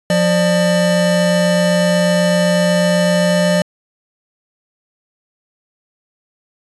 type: tone pair together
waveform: square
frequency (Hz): 176.7 / 598.1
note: F3 / D5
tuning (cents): +21 / +31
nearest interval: octave + major sixth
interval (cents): 2110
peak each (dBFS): -15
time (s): 0.1-3.62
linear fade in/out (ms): 2
effects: resampled to 24000 Hz